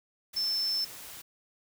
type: tone in noise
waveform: sine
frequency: 5300 Hz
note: E8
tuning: 9 cents sharp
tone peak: -27 dBFS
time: 0.36-0.85 s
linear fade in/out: 10 ms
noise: white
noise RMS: -45 dBFS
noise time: 0.33-1.22 s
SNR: +15 dB
effects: none